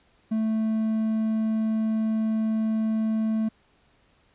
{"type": "tone", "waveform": "triangle", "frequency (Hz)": 220, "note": "A3", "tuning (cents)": 0, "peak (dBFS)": -20, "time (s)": [0.31, 3.49], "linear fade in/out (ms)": 10, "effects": ["pink hiss -63 dBFS RMS until 4.34 s", "resampled to 8000 Hz"]}